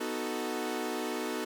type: chord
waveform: sawtooth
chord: B dominant seventh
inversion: none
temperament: equal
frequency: 246.9 / 311.1 / 370 / 440 Hz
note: B3 / D#4 / F#4 / A4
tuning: 0 / 0 / 0 / 0 cents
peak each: -34 dBFS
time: 0-1.45 s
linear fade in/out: 10 ms
effects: none